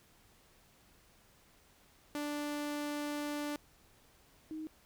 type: tone pair in turn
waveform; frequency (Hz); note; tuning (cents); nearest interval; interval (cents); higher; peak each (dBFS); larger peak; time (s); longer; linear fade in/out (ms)
sawtooth / sine; 293.7 / 313.1; D4 / D#4; 0 / +11; minor second; 111; second; -32 / -39; first; 2.15-3.56 / 4.51-4.67; first; 0
effects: pink hiss -65 dBFS RMS until 4.85 s